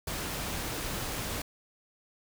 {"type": "noise", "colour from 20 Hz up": "pink", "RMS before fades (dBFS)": -35, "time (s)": [0.07, 1.42], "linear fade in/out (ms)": 5, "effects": []}